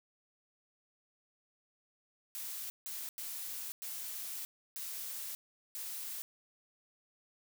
blue noise bursts at uneven times, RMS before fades -42 dBFS, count 6, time 2.35-2.7 / 2.86-3.09 / 3.18-3.72 / 3.82-4.45 / 4.76-5.35 / 5.75-6.22 s, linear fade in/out 0 ms, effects none

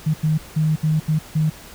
sine tone bursts at uneven times, 155.56 Hz, D#3, in tune, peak -15 dBFS, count 6, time 0.06-0.14 / 0.23-0.38 / 0.56-0.76 / 0.83-1 / 1.08-1.19 / 1.35-1.5 s, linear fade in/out 10 ms, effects pink hiss -41 dBFS RMS until 1.74 s

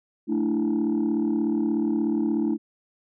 sine chord, A suspended fourth, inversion none, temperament just, 220 / 293.3 / 330 Hz, A3 / D4 / E4, 0 / -2 / +2 cents, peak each -24 dBFS, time 0.27-2.58 s, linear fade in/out 50 ms, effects tanh soft clip ceiling -17 dBFS

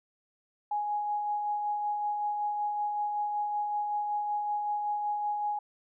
sine tone with tremolo, 832 Hz, G#5, 3 cents sharp, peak -27 dBFS, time 0.71-5.59 s, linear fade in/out 5 ms, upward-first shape sine, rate 5.3 Hz, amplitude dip 30%, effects none

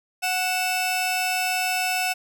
sawtooth tone pair together, 738.2 / 2637 Hz, F#5 / E7, -4 / 0 cents, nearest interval octave + minor seventh, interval 2204 cents, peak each -21 / -22 dBFS, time 0.22-2.14 s, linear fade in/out 20 ms, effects none

